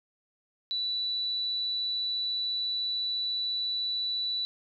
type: tone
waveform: sine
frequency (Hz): 3957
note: B7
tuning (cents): +3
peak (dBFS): -28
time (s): 0.71-4.45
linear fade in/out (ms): 0
effects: none